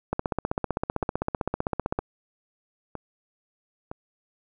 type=two click trains; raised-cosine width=1 ms; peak=-20 / -11 dBFS; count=4 / 30; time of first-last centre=1.03-3.915 / 0.13-1.989 s; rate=1.04 / 15.6 Hz; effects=none